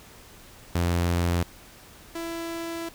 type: tone pair in turn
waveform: sawtooth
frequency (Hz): 86.6 / 333.4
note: F2 / E4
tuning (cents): -14 / +20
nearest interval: octave + major seventh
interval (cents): 2334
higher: second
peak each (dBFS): -18 / -27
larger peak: first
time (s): 0.75-1.43 / 2.15-2.89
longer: second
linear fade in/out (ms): 5
effects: pink hiss -49 dBFS RMS until 2.94 s